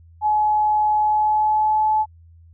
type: tone with pitch glide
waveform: sine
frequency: 849 to 861.8 Hz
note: G#5 to A5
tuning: +38 to -36 cents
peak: -15 dBFS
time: 0.21-2.06 s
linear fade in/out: 50 ms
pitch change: +26 cents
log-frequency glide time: 0.99-1.89 s
effects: added 83 Hz sine -45 dBFS peak until 2.53 s